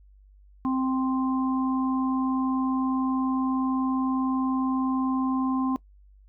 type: harmonic tone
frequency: 261.6 Hz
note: C4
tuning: in tune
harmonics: 1 / 3 / 4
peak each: -23 / -36 / -32 dBFS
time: 0.65-5.76 s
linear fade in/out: 0 ms
effects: noise-tail reverb RT60 0.1 s tail -21 dB re dry + added 49 Hz sine -51 dBFS peak until 6.28 s